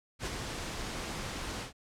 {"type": "noise with ADSR envelope", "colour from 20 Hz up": "pink", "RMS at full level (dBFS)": -34, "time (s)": [0.19, 1.73], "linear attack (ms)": 70, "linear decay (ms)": 29, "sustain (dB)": -4, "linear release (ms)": 120, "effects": ["low-pass 8000 Hz 12 dB/octave"]}